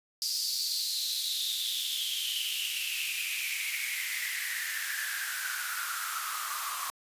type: noise with high-pass filter sweep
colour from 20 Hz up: white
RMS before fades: -33 dBFS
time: 0.22-6.9 s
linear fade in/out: 0 ms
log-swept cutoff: 4900 to 1100 Hz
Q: 7.8
effects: resampled to 32000 Hz